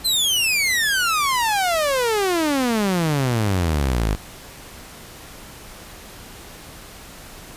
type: exponential sweep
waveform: sawtooth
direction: down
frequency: 4186 to 48.69 Hz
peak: -14 dBFS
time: 0.04-4.16 s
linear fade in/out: 20 ms
effects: pink hiss -40 dBFS RMS until 7.56 s + resampled to 32000 Hz